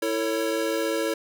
square chord, A major, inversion second, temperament equal with one note detuned, 329.6 / 448.7 / 554.4 Hz, E4 / A4 / C#5, 0 / +34 / 0 cents, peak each -29 dBFS, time 0.02-1.14 s, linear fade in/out 5 ms, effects none

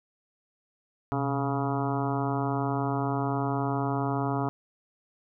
harmonic tone with a mistuned harmonic, 139.4 Hz, C#3, 10 cents sharp, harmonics 1 / 2 / 3 / 4 / 5 / 6 / 7 / 8 / 9 / 10, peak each -30 / -31 / -35 / -44 / -34 / -37 / -36 / -41 / -38 / -46 dBFS, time 1.12-4.49 s, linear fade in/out 0 ms, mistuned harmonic 1, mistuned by -130 cents, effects none

